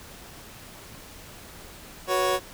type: chord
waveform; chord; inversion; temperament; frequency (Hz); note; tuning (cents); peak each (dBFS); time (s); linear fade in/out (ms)
25% pulse; F# suspended fourth; none; equal with one note detuned; 370 / 488.5 / 554.4; F#4 / B4 / C#5; 0 / -19 / 0; -23 / -27 / -21; 2.07-2.4; 50
effects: pink hiss -45 dBFS RMS until 2.53 s